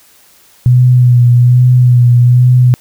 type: tone with vibrato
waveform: sine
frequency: 123.4 Hz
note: B2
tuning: 1 cent flat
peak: -3 dBFS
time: 0.66-2.74 s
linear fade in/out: 0 ms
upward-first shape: sine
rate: 1.2 Hz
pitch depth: 30 cents each way
effects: white hiss -45 dBFS RMS until 2.8 s